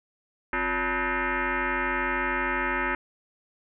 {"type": "tone with frequency modulation", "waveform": "sine", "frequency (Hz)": 261.6, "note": "C4", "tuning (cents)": 0, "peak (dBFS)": -24, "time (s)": [0.53, 2.95], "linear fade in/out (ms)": 2, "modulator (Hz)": 308, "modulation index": 6.4, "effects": []}